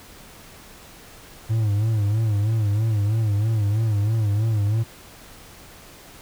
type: tone with vibrato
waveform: triangle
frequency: 107 Hz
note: A2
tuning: 48 cents flat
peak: -16 dBFS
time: 1.49-4.84 s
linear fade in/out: 20 ms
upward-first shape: sine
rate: 3.1 Hz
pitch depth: 100 cents each way
effects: pink hiss -45 dBFS RMS until 6.21 s